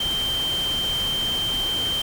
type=tone in noise; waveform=sine; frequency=3136 Hz; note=G7; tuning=in tune; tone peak=-22 dBFS; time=0-2.02 s; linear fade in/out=5 ms; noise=pink; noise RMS=-32 dBFS; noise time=0-2.02 s; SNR=+7 dB; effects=none